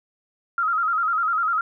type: tone with vibrato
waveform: sine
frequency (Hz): 1324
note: E6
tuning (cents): +7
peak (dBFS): -19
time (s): 0.58-1.61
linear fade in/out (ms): 2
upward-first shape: square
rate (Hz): 10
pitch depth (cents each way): 76
effects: none